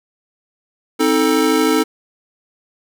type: chord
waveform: square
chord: A diminished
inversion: first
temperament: just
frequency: 264 / 316.8 / 440 Hz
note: C4 / Eb4 / A4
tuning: +16 / +31 / 0 cents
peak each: -19 / -17 / -18 dBFS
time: 0.99-1.84 s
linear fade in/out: 20 ms
effects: none